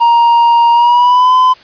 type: tone with pitch glide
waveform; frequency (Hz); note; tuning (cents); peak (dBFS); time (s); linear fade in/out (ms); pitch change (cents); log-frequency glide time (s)
triangle; 938 to 1017; A#5 to C6; +11 to -50; -3; 0-1.54; 20; +139; 0.72-1.34
effects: white hiss -40 dBFS RMS until 1.63 s + resampled to 11025 Hz